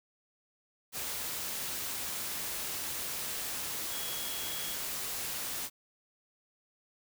sine tone in noise, 3328 Hz, G#7, 3 cents sharp, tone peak -43 dBFS, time 3.89-4.77 s, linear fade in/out 50 ms, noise white, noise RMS -37 dBFS, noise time 0.92-5.7 s, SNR -9 dB, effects none

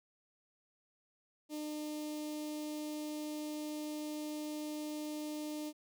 sawtooth tone with notch filter, 302.2 Hz, D4, 50 cents sharp, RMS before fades -41 dBFS, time 1.49-5.73 s, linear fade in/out 50 ms, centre 1500 Hz, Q 0.5, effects none

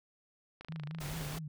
click train, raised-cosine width 0.3 ms, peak -31 dBFS, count 20, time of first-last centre 0.61-1.324 s, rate 26.6 Hz
sine tone with vibrato, 154.2 Hz, D#3, 15 cents flat, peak -39 dBFS, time 0.69-1.48 s, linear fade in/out 5 ms, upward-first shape triangle, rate 4.7 Hz, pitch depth 120 cents each way
pink noise, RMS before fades -43 dBFS, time 1-1.39 s, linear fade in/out 10 ms
effects none

